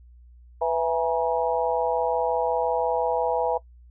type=harmonic tone with a mistuned harmonic; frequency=165.6 Hz; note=E3; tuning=8 cents sharp; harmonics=3 / 4 / 5 / 6; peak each=-25 / -26 / -27 / -28 dBFS; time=0.61-3.58 s; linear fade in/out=10 ms; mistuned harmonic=6; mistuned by=-71 cents; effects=noise-tail reverb RT60 0.1 s tail -20 dB re dry + added 60 Hz sine -47 dBFS peak until 3.9 s